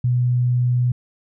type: tone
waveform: sine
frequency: 123.47 Hz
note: B2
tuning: in tune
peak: -15 dBFS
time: 0.04-0.92 s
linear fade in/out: 5 ms
effects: none